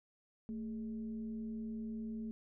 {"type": "tone with frequency modulation", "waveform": "sine", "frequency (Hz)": 222.5, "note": "A3", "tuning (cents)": 20, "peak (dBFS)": -39, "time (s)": [0.49, 2.31], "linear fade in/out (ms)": 0, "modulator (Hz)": 192, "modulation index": 0.35, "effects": []}